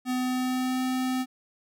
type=tone with pitch glide; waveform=square; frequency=252.7 to 256.8 Hz; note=B3 to C4; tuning=+40 to -32 cents; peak=-26 dBFS; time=0.05-1.26 s; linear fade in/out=50 ms; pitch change=+28 cents; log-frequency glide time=0.15-0.83 s; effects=none